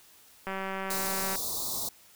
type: click train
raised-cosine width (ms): 0.5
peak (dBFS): -20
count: 171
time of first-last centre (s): 0.47-1.355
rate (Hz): 192
type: band-stop noise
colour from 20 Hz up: white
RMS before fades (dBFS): -33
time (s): 0.9-1.89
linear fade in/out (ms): 5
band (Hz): 1200 to 3600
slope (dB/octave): 96
effects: white hiss -57 dBFS RMS until 2.15 s